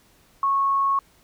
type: tone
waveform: sine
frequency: 1100 Hz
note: C#6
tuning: 14 cents flat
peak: -18 dBFS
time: 0.43-0.99 s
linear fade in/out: 2 ms
effects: pink hiss -58 dBFS RMS until 1.23 s